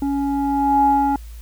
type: tone with low-pass filter sweep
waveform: square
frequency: 279.2 Hz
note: C#4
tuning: 13 cents sharp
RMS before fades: -18 dBFS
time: 0.02-1.16 s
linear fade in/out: 2 ms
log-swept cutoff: 590 to 970 Hz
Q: 7.8
effects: added 56 Hz sine -33 dBFS peak until 1.41 s + white hiss -50 dBFS RMS until 1.41 s